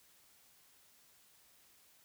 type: silence
effects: white hiss -66 dBFS RMS until 2.04 s